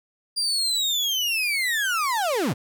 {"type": "linear sweep", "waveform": "35% pulse", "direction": "down", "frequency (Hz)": [4818, 87.9], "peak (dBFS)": -20, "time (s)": [0.36, 2.54], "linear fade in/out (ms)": 20, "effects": []}